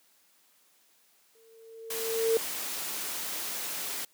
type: tone with exponential growth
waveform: sine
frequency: 451.7 Hz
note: A4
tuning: 45 cents sharp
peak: -20 dBFS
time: 1.35-2.37 s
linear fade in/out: 1 ms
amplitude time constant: 220 ms
type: noise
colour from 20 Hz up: white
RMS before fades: -35 dBFS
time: 1.9-4.05 s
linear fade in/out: 5 ms
effects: white hiss -65 dBFS RMS until 4.13 s + high-pass 200 Hz 12 dB/octave